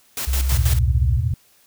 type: noise with tremolo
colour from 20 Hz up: white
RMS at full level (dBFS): -26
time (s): 0.17-0.79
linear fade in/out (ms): 2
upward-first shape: square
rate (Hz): 6.2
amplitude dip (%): 65
type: tone with vibrato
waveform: sine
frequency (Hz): 65.41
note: C2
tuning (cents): 0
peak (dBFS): -17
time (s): 0.27-1.19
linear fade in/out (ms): 10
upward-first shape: square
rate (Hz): 11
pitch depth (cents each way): 11
type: chord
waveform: sine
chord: E suspended fourth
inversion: none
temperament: equal with one note detuned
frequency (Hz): 82.03 / 110 / 123.47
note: E2 / A2 / B2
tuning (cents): -8 / 0 / 0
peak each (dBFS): -21 / -23 / -23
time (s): 0.52-1.34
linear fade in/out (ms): 5
effects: white hiss -56 dBFS RMS until 1.66 s